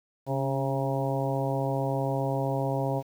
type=harmonic tone with a mistuned harmonic; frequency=135.3 Hz; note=C#3; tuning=42 cents flat; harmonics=1 / 2 / 3 / 4 / 5 / 6 / 7; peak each=-29 / -34 / -35 / -32 / -34 / -37 / -37 dBFS; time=0.26-3.03 s; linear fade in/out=50 ms; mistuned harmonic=2; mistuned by=+46 cents; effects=9-bit